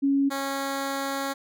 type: tone pair in turn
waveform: sine / 10% pulse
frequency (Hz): 277.1 / 274.4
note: C#4 / C#4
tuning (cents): -1 / -17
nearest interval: unison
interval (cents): 16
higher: first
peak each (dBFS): -19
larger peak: neither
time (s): 0.02-0.3 / 0.3-1.34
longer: second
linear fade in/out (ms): 20
effects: none